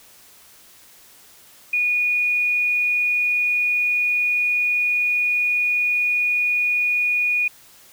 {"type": "tone", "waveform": "sine", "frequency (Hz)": 2455, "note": "D#7", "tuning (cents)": -24, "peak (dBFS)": -17, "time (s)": [1.73, 7.48], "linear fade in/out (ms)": 5, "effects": ["white hiss -49 dBFS RMS until 7.92 s"]}